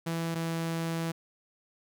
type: tone pair in turn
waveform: sawtooth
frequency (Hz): 165.7 / 165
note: E3 / E3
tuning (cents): +9 / +2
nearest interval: unison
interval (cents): 7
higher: first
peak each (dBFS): -26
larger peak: neither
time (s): 0.06-0.35 / 0.35-1.12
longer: second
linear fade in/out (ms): 10
effects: none